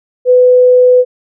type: tone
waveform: sine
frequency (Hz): 500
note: B4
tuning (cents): +21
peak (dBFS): -3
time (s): 0.25-1.05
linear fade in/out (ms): 50
effects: none